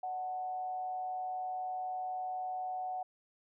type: tone with frequency modulation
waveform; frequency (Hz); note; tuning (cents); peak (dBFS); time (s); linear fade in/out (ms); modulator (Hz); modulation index
sine; 740; F#5; 0; -35; 0.03-3.03; 5; 144; 0.29
effects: none